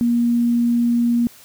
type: tone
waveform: sine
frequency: 237.3 Hz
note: A#3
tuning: 31 cents sharp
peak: -14 dBFS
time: 0.01-1.27 s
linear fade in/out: 0 ms
effects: white hiss -46 dBFS RMS until 1.44 s